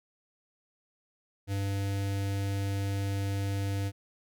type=tone with notch filter; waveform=square; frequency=99 Hz; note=G2; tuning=18 cents sharp; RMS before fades=-31 dBFS; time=1.47-3.92 s; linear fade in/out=50 ms; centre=1100 Hz; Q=1.8; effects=none